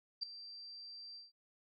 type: tone with ADSR envelope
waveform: sine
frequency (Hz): 4699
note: D8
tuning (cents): 0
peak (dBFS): -32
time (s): 0.21-1.32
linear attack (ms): 22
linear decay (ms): 3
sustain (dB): -16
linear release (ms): 160
effects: none